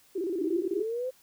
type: tone with vibrato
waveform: sine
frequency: 359.7 Hz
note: F#4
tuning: 49 cents flat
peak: -28 dBFS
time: 0.15-0.83 s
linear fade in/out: 10 ms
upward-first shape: square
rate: 17 Hz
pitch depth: 130 cents each way
type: linear sweep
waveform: sine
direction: up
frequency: 292.6 to 523.3 Hz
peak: -29 dBFS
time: 0.4-1.11 s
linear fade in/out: 20 ms
effects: white hiss -61 dBFS RMS until 1.22 s

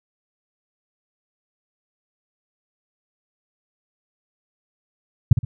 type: tone with echo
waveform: sine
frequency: 118.3 Hz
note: A#2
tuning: 26 cents sharp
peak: -4 dBFS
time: 5.31-5.33 s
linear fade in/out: 5 ms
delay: 60 ms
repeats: 2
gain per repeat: -10 dB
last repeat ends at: 5.45 s
effects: none

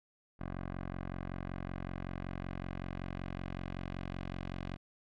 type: tone with low-pass filter sweep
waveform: 10% pulse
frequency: 45.3 Hz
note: F#1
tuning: 36 cents flat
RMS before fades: -41 dBFS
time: 0.39-4.77 s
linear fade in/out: 20 ms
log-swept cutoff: 1600 to 3200 Hz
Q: 1.1
effects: none

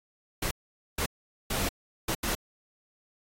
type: noise bursts at uneven times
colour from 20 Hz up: pink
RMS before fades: -30 dBFS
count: 5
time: 0.42-0.51 / 0.98-1.06 / 1.5-1.69 / 2.08-2.15 / 2.23-2.35 s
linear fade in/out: 5 ms
effects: AAC 48 kbps

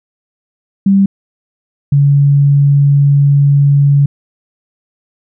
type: tone pair in turn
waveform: sine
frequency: 196 / 141.73 Hz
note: G3 / C#3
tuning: 0 / +39 cents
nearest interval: tritone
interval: 561 cents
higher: first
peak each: -5 dBFS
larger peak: neither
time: 0.86-1.06 / 1.92-4.06 s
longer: second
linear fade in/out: 5 ms
effects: none

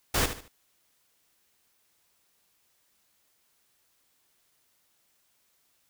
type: noise with echo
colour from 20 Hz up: pink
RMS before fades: -25 dBFS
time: 0.14-0.26 s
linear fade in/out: 5 ms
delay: 74 ms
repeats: 3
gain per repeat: -10 dB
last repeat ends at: 0.482 s
effects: white hiss -70 dBFS RMS until 5.89 s

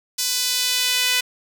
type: tone with high-pass filter sweep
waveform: sawtooth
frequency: 498.7 Hz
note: B4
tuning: 17 cents sharp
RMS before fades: -21 dBFS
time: 0.18-1.21 s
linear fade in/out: 10 ms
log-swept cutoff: 5100 to 2500 Hz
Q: 1.4
effects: 7-bit

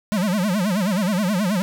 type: tone with vibrato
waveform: square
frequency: 195.2 Hz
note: G3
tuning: 7 cents flat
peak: -19 dBFS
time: 0.12-1.62 s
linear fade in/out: 0 ms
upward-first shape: sine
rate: 9.4 Hz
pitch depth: 200 cents each way
effects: none

